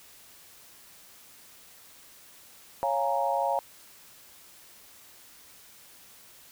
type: chord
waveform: sine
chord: Bb minor seventh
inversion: first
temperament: equal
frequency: 554.4 / 698.5 / 830.6 / 932.3 Hz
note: Db5 / F5 / Ab5 / Bb5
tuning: 0 / 0 / 0 / 0 cents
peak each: -30 dBFS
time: 2.83-3.59 s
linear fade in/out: 0 ms
effects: white hiss -53 dBFS RMS until 6.51 s